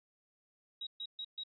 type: tone bursts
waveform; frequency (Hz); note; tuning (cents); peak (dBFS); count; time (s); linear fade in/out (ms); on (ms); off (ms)
sine; 3822; A#7; +43; -39; 4; 0.81-1.436; 5; 59; 130
effects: none